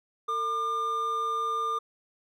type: tone pair together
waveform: triangle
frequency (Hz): 451.4 / 1200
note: A4 / D6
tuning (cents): +44 / +37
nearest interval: octave + perfect fourth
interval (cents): 1693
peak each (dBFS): -35 / -25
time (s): 0.28-1.79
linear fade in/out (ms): 10
effects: none